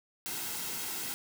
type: noise with comb filter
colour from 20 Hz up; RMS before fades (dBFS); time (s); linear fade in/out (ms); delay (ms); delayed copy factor
white; -37; 0.26-1.14; 0; 1.7; -0.5
effects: none